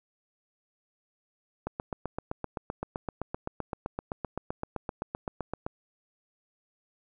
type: click train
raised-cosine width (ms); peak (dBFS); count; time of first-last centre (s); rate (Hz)
1; -18; 32; 1.67-5.665; 7.76
effects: none